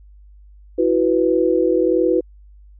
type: chord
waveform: sine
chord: E suspended second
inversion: none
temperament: just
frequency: 329.6 / 370.8 / 494.4 Hz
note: E4 / F#4 / B4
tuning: 0 / +4 / +2 cents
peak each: -18 dBFS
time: 0.78-2.21 s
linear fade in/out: 10 ms
effects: added 50 Hz sine -42 dBFS peak until 2.79 s